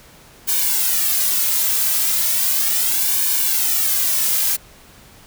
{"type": "noise with flanger", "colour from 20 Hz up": "blue", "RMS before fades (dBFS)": -18, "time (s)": [0.47, 4.57], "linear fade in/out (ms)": 20, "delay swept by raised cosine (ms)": [1.5, 2.8], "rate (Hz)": 0.36, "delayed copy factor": -1, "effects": ["pink hiss -46 dBFS RMS until 5.26 s"]}